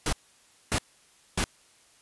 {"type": "noise bursts", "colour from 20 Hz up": "pink", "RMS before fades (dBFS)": -26, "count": 3, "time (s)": [0.06, 1.441], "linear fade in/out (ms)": 2, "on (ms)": 67, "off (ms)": 590, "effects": ["white hiss -60 dBFS RMS until 2.01 s", "resampled to 24000 Hz"]}